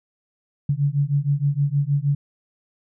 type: beating tone pair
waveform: sine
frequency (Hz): 139.5 / 145.9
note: C#3 / D3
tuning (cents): +11 / -11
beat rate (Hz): 6.4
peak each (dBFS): -21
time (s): 0.69-2.15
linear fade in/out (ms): 5
effects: none

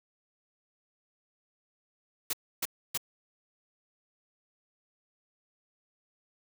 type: noise bursts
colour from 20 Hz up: white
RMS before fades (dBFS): -31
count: 3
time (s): 2.3-2.976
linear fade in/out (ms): 5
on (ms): 32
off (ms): 290
effects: none

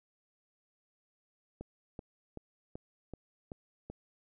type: click train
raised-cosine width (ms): 2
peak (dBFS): -29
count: 7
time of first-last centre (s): 1.61-3.9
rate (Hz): 2.62
effects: none

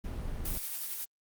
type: noise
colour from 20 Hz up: brown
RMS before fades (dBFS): -36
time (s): 0.04-0.58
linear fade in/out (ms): 5
type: noise with tremolo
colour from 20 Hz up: blue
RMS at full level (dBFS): -36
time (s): 0.45-1.05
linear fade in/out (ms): 5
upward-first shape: sine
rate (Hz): 11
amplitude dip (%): 30
effects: Opus 32 kbps

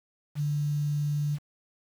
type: tone with quantisation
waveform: sine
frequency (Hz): 146.83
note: D3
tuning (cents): 0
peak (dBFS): -25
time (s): 0.35-1.39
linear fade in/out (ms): 50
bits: 8
effects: none

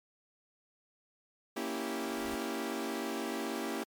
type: chord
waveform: sawtooth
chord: A# diminished seventh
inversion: none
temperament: equal with one note detuned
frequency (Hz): 233.1 / 279.6 / 329.6 / 392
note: A#3 / C#4 / E4 / G4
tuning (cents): 0 / +15 / 0 / 0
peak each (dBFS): -36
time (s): 1.56-3.84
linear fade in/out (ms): 10
type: noise with exponential growth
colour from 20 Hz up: pink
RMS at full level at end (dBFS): -46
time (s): 1.75-2.35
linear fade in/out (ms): 0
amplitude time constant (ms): 130
effects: MP3 96 kbps

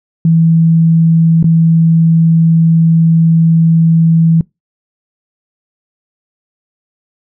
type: tone with dropouts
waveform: sine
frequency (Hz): 164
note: E3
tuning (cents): -9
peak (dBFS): -5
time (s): 0.25-4.41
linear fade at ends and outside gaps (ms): 2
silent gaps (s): 1.428-1.442
effects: noise-tail reverb RT60 0.2 s tail -24 dB re dry

